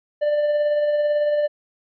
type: tone with tremolo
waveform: triangle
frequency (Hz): 592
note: D5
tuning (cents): +14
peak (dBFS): -14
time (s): 0.21-1.48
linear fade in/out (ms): 20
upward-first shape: sine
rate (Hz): 18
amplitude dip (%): 30
effects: resampled to 11025 Hz